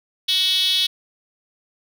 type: tone with high-pass filter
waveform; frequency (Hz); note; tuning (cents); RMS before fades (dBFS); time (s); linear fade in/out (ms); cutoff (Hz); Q
5% pulse; 373.8; F#4; +18; -19; 0.28-0.87; 10; 3500; 7.5
effects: none